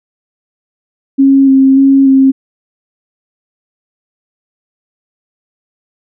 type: tone with vibrato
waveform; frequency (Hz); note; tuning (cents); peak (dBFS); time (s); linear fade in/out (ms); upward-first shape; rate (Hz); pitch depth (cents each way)
sine; 270; C#4; -45; -3; 1.18-2.32; 20; square; 1.7; 15
effects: none